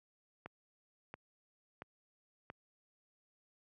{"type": "click train", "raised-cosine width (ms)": 0.5, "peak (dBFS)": -30, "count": 4, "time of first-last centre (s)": [0.46, 2.501], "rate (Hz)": 1.47, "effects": ["high-pass 80 Hz 12 dB/octave"]}